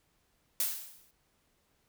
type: noise with exponential decay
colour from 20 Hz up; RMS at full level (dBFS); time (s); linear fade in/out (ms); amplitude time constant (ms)
blue; -28; 0.6-1.11; 2; 110
effects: pink hiss -73 dBFS RMS until 1.88 s